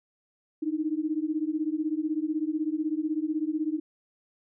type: beating tone pair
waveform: sine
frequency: 302.4 / 318.4 Hz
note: D#4 / D#4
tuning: -49 / +40 cents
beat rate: 16 Hz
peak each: -29 dBFS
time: 0.62-3.8 s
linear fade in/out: 10 ms
effects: none